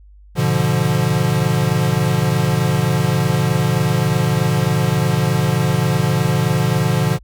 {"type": "chord", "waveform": "square", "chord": "G# diminished seventh", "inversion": "none", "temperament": "equal", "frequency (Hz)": [103.83, 123.47, 146.83, 174.61], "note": ["G#2", "B2", "D3", "F3"], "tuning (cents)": [0, 0, 0, 0], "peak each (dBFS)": [-25, -20, -19, -21], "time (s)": [0.35, 7.19], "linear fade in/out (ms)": 50, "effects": ["added 50 Hz sine -41 dBFS peak until 7.23 s"]}